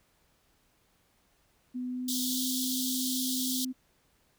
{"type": "tone with pitch glide", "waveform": "sine", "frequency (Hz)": [250.1, 257], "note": ["B3", "C4"], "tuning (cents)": [22, -31], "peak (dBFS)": -32, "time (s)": [1.74, 3.73], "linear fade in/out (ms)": 20, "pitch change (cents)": 47, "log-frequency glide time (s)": [1.85, 2.5]}
{"type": "high-pass noise", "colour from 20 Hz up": "pink", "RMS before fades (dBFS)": -33, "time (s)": [2.08, 3.65], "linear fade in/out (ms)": 5, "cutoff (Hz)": 3200, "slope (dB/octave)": 96}
{"effects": ["pink hiss -69 dBFS RMS until 4.38 s"]}